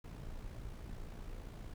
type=noise with amplitude modulation; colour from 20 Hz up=brown; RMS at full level=-44 dBFS; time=0.04-1.74 s; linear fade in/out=5 ms; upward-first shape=sine; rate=57.5 Hz; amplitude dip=50%; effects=none